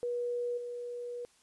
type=tone with level steps; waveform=sine; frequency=483.7 Hz; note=B4; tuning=36 cents flat; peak=-31 / -37 dBFS; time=0.03-1.25 s; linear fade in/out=0 ms; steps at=0.57 s; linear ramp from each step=10 ms; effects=white hiss -66 dBFS RMS until 1.42 s + resampled to 24000 Hz